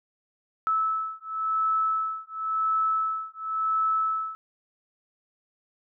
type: beating tone pair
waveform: sine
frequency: 1305 / 1305.94 Hz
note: E6 / E6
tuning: -18 / -17 cents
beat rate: 0.94 Hz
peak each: -27 dBFS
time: 0.67-4.35 s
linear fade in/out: 0 ms
effects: none